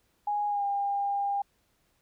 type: tone with pitch glide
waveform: sine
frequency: 827 to 803 Hz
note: G#5 to G5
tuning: -8 to +41 cents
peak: -26 dBFS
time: 0.27-1.42 s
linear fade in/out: 5 ms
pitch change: -51 cents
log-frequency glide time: 0.48-0.64 s
effects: pink hiss -71 dBFS RMS until 2.01 s